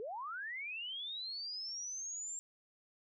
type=linear sweep; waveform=sine; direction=up; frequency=403.6 to 7459 Hz; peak=-40 dBFS; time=0-2.39 s; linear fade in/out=0 ms; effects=none